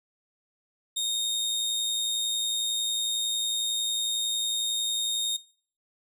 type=tone with amplitude modulation; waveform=25% pulse; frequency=3700 Hz; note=A#7; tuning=14 cents flat; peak=-21 dBFS; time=0.96-5.37 s; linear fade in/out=10 ms; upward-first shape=sine; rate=111 Hz; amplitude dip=35%; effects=noise-tail reverb RT60 0.5 s tail -22 dB re dry